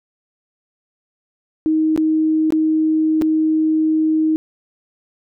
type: tone with dropouts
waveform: sine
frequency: 314.3 Hz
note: D#4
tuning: 18 cents sharp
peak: -13 dBFS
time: 1.66-4.36 s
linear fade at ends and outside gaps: 0 ms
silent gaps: 1.962-1.976 / 2.505-2.523 / 3.214-3.22 s
effects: none